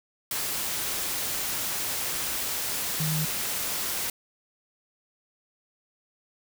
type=tone in noise; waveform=sine; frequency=155.7 Hz; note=D#3; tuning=2 cents sharp; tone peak=-26 dBFS; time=3-3.25 s; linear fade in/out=2 ms; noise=white; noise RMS=-30 dBFS; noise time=0.31-4.1 s; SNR=+1 dB; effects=none